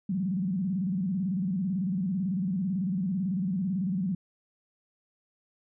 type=tone with vibrato; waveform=sine; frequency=186.6 Hz; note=F#3; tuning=15 cents sharp; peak=-26 dBFS; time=0.09-4.15 s; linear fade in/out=5 ms; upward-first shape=square; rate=18 Hz; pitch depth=130 cents each way; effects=none